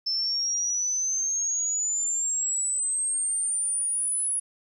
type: exponential sweep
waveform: sine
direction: up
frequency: 5280 to 10370 Hz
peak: -24 dBFS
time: 0.06-4.4 s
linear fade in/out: 10 ms
effects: 10-bit